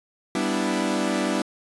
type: chord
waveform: sawtooth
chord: E minor seventh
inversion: first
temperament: equal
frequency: 196 / 246.9 / 293.7 / 329.6 Hz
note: G3 / B3 / D4 / E4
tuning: 0 / 0 / 0 / 0 cents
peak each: -24 dBFS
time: 0.35-1.42 s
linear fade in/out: 2 ms
effects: resampled to 24000 Hz